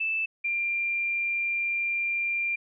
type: tone pair in turn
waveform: sine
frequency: 2637 / 2383 Hz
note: E7 / D7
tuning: 0 / +25 cents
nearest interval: major second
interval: 175 cents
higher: first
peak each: -25 dBFS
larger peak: neither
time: 0-0.26 / 0.44-2.56 s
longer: second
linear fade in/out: 10 ms
effects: none